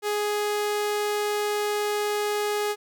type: tone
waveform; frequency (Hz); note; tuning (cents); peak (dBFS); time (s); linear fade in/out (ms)
sawtooth; 416.3; G#4; +4; -20; 0.02-2.76; 50
effects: none